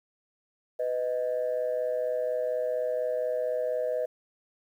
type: tone pair together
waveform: sine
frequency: 499.3 / 623.5 Hz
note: B4 / D#5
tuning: +19 / +3 cents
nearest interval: major third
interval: 384 cents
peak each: -28 dBFS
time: 0.79-4.06 s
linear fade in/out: 10 ms
effects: tanh soft clip ceiling -21 dBFS + 10-bit

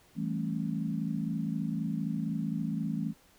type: chord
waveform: sine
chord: A dominant seventh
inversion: second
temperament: equal with one note detuned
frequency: 164.81 / 196 / 220 / 273.1 Hz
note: E3 / G3 / A3 / C#4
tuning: 0 / 0 / 0 / -26 cents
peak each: -34 / -37 / -34 / -38 dBFS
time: 0.15-3.14 s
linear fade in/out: 50 ms
effects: pink hiss -62 dBFS RMS until 3.38 s

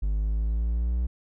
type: exponential sweep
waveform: triangle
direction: up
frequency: 50 to 61.1 Hz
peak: -21 dBFS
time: 0.02-1.07 s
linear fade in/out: 10 ms
effects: none

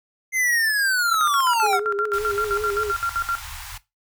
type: linear sweep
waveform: square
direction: down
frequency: 2093 to 705 Hz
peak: -19 dBFS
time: 0.32-1.8 s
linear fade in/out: 50 ms
type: tone with tremolo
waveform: sine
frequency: 1379 Hz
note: F6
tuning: 22 cents flat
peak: -19 dBFS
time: 1.08-3.41 s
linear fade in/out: 20 ms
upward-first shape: square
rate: 7.7 Hz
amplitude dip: 80%
type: tone with vibrato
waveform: sine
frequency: 415.3 Hz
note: G#4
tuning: in tune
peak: -24 dBFS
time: 1.62-2.92 s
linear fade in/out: 20 ms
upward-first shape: triangle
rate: 5.2 Hz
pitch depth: 71 cents each way
type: band-stop noise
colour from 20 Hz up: pink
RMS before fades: -36 dBFS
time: 2.13-3.78 s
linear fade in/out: 5 ms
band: 100 to 800 Hz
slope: 48 dB/octave
effects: noise-tail reverb RT60 0.2 s tail -17 dB re dry

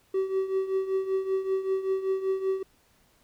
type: tone with tremolo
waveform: triangle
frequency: 382.7 Hz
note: G4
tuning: 42 cents flat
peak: -19 dBFS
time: 0.14-2.63 s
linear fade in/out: 5 ms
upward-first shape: triangle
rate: 5.2 Hz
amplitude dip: 80%
effects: tanh soft clip ceiling -16 dBFS + pink hiss -64 dBFS RMS until 3.23 s

